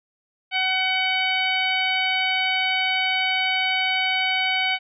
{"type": "harmonic tone", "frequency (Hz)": 752, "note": "F#5", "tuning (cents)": 28, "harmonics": [1, 2, 3, 4, 5, 6], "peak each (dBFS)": [-27, -29, -23, -25, -33, -37], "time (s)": [0.51, 4.79], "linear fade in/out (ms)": 50, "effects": []}